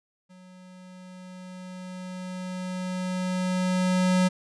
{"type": "tone with level ramp", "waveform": "square", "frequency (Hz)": 183.7, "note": "F#3", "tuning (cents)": -12, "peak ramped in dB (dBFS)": [-49, -19], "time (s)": [0.29, 4.29], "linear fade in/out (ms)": 20, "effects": ["resampled to 22050 Hz"]}